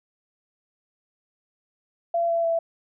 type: tone with pitch steps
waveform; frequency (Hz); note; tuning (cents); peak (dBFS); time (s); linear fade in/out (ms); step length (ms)
sine; 680 / 672.6 / 665.2; F5 / E5 / E5; -46 / +35 / +16; -20; 2.14-2.59; 5; 150
effects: none